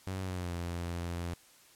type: tone with pitch glide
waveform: sawtooth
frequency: 94.6 to 86.25 Hz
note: F#2 to F2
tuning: +39 to -21 cents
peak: -31 dBFS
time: 0.07-1.34 s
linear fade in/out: 0 ms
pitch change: -160 cents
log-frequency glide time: 0.22-0.53 s
effects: white hiss -60 dBFS RMS until 1.75 s + low-pass 12000 Hz 12 dB/octave